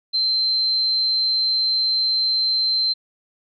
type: tone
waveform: sine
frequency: 4112 Hz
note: C8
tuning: 31 cents flat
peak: -17 dBFS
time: 0.13-2.94 s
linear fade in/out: 20 ms
effects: none